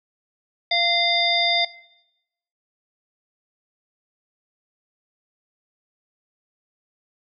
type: harmonic tone with a mistuned harmonic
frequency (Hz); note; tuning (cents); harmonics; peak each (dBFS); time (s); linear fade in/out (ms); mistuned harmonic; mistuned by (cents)
691; F5; -19; 1 / 3 / 5 / 7; -24 / -23 / -22 / -25; 0.71-1.65; 5; 5; +77
effects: noise-tail reverb RT60 0.9 s tail -20 dB re dry